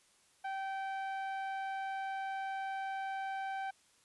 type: tone with low-pass filter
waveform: sawtooth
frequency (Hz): 775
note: G5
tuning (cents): -20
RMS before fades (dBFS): -39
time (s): 0.44-3.71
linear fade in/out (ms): 10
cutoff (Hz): 1800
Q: 0.77
effects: white hiss -68 dBFS RMS until 4.04 s + resampled to 24000 Hz